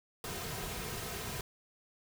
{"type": "noise with comb filter", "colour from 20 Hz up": "pink", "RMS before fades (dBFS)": -40, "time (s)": [0.24, 1.41], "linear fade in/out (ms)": 2, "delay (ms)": 3.5, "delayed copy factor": -0.6, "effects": []}